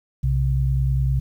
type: tone pair together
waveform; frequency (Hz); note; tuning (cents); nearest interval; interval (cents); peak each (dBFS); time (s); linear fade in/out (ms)
sine; 62.63 / 132.7; B1 / C3; +25 / +25; octave + minor second; 1300; -20; 0.23-1.2; 10
effects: 9-bit